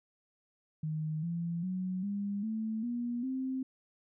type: tone with pitch steps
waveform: sine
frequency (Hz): 155.56 / 169.64 / 184.99 / 201.7 / 220 / 239.9 / 261.6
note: D#3 / E3 / F#3 / G3 / A3 / A#3 / C4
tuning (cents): 0 / +50 / 0 / +50 / 0 / +50 / 0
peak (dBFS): -32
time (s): 0.83-3.63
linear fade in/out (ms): 5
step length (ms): 400
effects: none